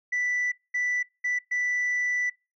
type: tone bursts at uneven times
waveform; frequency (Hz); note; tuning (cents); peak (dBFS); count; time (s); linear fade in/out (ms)
sine; 1975.5; B6; 0; -22; 4; 0.12-0.52 / 0.74-1.03 / 1.24-1.39 / 1.51-2.3; 10
effects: noise-tail reverb RT60 0.3 s tail -26 dB re dry + tanh soft clip ceiling -22 dBFS